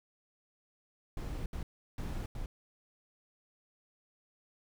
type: noise bursts at uneven times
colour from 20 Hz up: brown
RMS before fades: -38 dBFS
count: 4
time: 1.17-1.46 / 1.53-1.63 / 1.98-2.26 / 2.35-2.46 s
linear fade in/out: 2 ms
effects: none